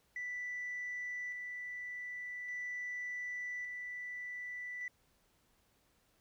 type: tone with tremolo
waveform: sine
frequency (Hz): 1975.5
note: B6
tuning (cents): 0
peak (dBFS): -37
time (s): 0.16-4.88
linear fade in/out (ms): 2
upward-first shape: square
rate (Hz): 0.43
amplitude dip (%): 30
effects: tanh soft clip ceiling -35 dBFS + pink hiss -73 dBFS RMS until 6.2 s